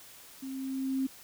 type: tone with level ramp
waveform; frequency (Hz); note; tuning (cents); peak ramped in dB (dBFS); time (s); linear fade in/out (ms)
sine; 265.9; C4; +28; -37 to -26; 0.42-1.07; 10
effects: white hiss -52 dBFS RMS until 1.23 s